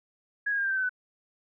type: tone with pitch steps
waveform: sine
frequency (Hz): 1665 / 1636.4 / 1608.3 / 1580.7 / 1553.5 / 1526.8 / 1500.6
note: G#6 / G#6 / G6 / G6 / G6 / G6 / F#6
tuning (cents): +4 / -26 / +44 / +14 / -16 / -46 / +24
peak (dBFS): -25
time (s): 0.46-0.894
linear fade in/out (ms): 10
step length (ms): 62
effects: none